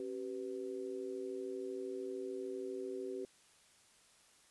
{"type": "tone with amplitude modulation", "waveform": "sine", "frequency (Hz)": 383.8, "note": "G4", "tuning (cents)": -37, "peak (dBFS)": -35, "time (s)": [0, 3.25], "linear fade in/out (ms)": 2, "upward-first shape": "sine", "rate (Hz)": 113, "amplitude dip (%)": 95, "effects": ["white hiss -66 dBFS RMS until 4.5 s", "resampled to 24000 Hz"]}